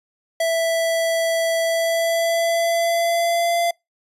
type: tone with pitch glide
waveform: square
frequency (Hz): 660 to 685.3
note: E5 to F5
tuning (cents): +2 to -33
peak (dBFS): -18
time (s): 0.4-3.71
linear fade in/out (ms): 5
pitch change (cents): +65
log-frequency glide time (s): 1.61-3.6
effects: noise-tail reverb RT60 0.2 s tail -26 dB re dry + resampled to 32000 Hz